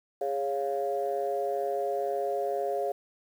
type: chord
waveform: sine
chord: Db major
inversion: second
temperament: equal with one note detuned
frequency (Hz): 412.4 / 554.4 / 698.5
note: Ab4 / Db5 / F5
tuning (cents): -12 / 0 / 0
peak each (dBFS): -31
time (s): 0.21-2.92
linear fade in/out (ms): 5
effects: tanh soft clip ceiling -19 dBFS + 9-bit